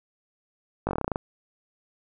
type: slowing click train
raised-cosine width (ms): 1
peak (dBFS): -12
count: 11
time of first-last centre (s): 0.87-1.159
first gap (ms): 19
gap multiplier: 1.09
effects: none